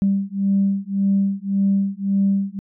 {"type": "beating tone pair", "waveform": "sine", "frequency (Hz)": [196, 197.8], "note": ["G3", "G3"], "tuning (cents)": [0, 16], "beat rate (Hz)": 1.8, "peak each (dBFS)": -19, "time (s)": [0.02, 2.59], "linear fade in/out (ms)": 0, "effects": ["tanh soft clip ceiling -9 dBFS"]}